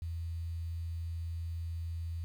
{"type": "tone with quantisation", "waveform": "sine", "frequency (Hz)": 83.4, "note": "E2", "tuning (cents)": 21, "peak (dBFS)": -35, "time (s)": [0.02, 2.24], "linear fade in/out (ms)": 0, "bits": 10, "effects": []}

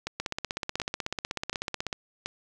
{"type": "two click trains", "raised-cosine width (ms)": 0.2, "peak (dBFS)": [-13, -14], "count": [29, 4], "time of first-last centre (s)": [[0.2, 1.928], [0.07, 2.26]], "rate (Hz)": [16.2, 1.37], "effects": []}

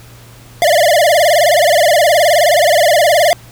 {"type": "tone with vibrato", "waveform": "square", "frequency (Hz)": 642, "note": "E5", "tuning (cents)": -46, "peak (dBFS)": -8, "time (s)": [0.62, 3.33], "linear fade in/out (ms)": 0, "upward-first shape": "sine", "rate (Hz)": 19, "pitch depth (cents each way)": 180, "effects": ["added 118 Hz sine -38 dBFS peak until 3.51 s", "pink hiss -41 dBFS RMS until 3.51 s"]}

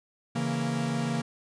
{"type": "chord", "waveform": "45% pulse", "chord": "A# diminished", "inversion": "first", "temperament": "equal", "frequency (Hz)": [138.59, 164.81, 233.1], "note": ["C#3", "E3", "A#3"], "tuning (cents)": [0, 0, 0], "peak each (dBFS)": [-32, -33, -30], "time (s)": [0.35, 1.22], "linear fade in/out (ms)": 10, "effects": ["resampled to 22050 Hz"]}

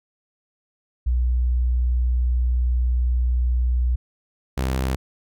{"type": "tone pair in turn", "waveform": ["sine", "sawtooth"], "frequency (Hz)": [61.3, 65.19], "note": ["B1", "C2"], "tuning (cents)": [-12, -6], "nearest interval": "minor second", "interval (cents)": 106, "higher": "second", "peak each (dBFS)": -17, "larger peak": "neither", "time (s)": [[1.06, 3.96], [4.57, 4.96]], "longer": "first", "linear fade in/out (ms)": 10, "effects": []}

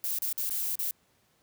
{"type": "noise with dropouts", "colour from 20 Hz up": "violet", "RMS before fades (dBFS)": -31, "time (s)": [0.04, 0.91], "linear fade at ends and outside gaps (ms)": 1, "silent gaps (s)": [[0.187, 0.22], [0.328, 0.378], [0.495, 0.507], [0.755, 0.791]], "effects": ["pink hiss -68 dBFS RMS until 1.42 s", "high-pass 80 Hz 12 dB/octave"]}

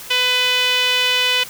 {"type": "tone with band-pass filter", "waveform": "sawtooth", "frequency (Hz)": 500, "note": "B4", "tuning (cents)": 21, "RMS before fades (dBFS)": -17, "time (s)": [0.1, 1.44], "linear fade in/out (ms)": 10, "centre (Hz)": 3000, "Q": 3.1, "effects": ["white hiss -35 dBFS RMS until 1.49 s"]}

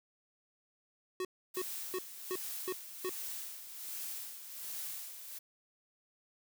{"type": "tone bursts", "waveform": "square", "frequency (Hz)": 370, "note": "F#4", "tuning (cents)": 0, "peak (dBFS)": -35, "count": 6, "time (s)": [1.2, 3.094], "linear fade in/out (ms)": 2, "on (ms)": 49, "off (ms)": 320}
{"type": "noise with tremolo", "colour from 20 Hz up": "blue", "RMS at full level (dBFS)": -41, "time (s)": [1.54, 5.39], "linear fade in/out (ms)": 10, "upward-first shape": "sine", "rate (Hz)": 1.3, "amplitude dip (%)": 60}
{"effects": []}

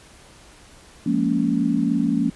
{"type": "chord", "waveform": "sine", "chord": "Bb minor seventh", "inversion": "second", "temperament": "just", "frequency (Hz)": [174.81, 209.8, 233.1, 279.7], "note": ["F3", "Ab3", "Bb3", "Db4"], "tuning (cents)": [2, 18, 0, 16], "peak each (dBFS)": [-25, -25, -22, -22], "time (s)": [1.06, 2.3], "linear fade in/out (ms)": 5, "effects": ["pink hiss -48 dBFS RMS until 2.35 s", "resampled to 24000 Hz"]}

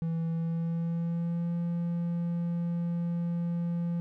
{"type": "tone with pitch glide", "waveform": "triangle", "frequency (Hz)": [164.81, 171.21], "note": ["E3", "F3"], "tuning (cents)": [0, -34], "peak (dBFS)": -26, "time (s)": [0.02, 4], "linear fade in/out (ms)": 0, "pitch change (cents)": 66, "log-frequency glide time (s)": [0.31, 1.55], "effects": []}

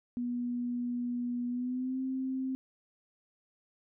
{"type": "tone with pitch glide", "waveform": "sine", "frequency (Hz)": [243.1, 262.1], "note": ["B3", "C4"], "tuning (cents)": [-27, 3], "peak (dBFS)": -31, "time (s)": [0.17, 2.55], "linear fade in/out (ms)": 0, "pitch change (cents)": 130, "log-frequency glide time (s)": [1.48, 2], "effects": []}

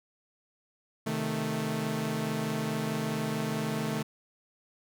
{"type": "chord", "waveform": "sawtooth", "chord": "A diminished", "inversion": "first", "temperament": "equal", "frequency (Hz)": [130.81, 155.56, 220], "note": ["C3", "Eb3", "A3"], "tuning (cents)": [0, 0, 0], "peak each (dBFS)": [-34, -30, -28], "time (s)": [1.06, 4.03], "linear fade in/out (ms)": 10, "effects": []}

